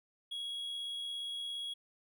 triangle tone with amplitude modulation, 3322 Hz, G#7, in tune, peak -35 dBFS, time 0.31-1.74 s, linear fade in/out 10 ms, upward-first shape sine, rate 77.3 Hz, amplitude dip 25%, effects none

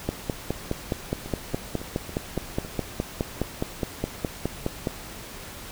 two click trains, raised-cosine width 2 ms, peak -23 / -11 dBFS, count 6 / 24, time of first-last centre 1.26-2.649 / 0.09-4.872 s, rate 3.6 / 4.81 Hz, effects pink hiss -40 dBFS RMS until 5.71 s

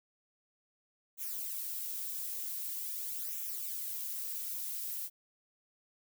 violet noise with flanger, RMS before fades -39 dBFS, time 1.17-5.1 s, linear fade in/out 50 ms, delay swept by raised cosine 0.21 to 3.31 ms, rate 0.45 Hz, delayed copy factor -0.6, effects none

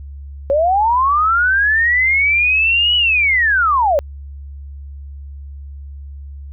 sine linear two-way sweep, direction up then down, 539 to 2960 to 539 Hz, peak -11 dBFS, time 0.5-3.99 s, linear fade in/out 0 ms, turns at 2.96 s, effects added 70 Hz sine -29 dBFS peak until 6.52 s

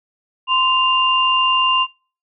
sine tone pair together, 1037.5 / 2794 Hz, C6 / F7, -15 / 0 cents, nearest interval octave + perfect fourth, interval 1715 cents, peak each -16 dBFS, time 0.47-1.87 s, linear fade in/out 50 ms, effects noise-tail reverb RT60 0.4 s tail -24 dB re dry

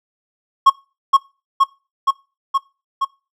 triangle tone with echo, 1090 Hz, C#6, 29 cents flat, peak -3 dBFS, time 0.66-0.7 s, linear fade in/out 10 ms, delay 470 ms, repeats 5, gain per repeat -2 dB, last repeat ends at 3.05 s, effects noise-tail reverb RT60 0.3 s tail -21 dB re dry

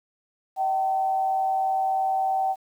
sine tone with frequency modulation, 766 Hz, G5, 40 cents flat, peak -21 dBFS, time 0.56-2.56 s, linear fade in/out 50 ms, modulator 129 Hz, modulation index 0.36, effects 9-bit

